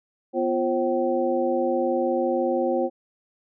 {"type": "tone cluster", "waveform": "sine", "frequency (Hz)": [248.2, 347.7, 534, 766], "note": ["B3", "F4", "C5", "G5"], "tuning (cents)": [9, -8, 35, -40], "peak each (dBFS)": [-28, -25, -24, -29], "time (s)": [0.33, 2.9], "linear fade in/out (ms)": 50, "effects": []}